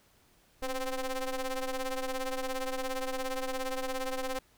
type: ring-modulated tone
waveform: sawtooth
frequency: 261.6 Hz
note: C4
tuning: in tune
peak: -25 dBFS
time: 0.62-4.39 s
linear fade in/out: 5 ms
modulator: 253 Hz
effects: pink hiss -65 dBFS RMS until 4.57 s